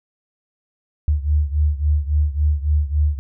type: beating tone pair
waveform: sine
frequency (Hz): 73.42 / 77.02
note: D2 / D#2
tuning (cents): 0 / -17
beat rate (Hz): 3.6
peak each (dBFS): -17 / -20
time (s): 1.08-3.19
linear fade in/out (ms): 0
effects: none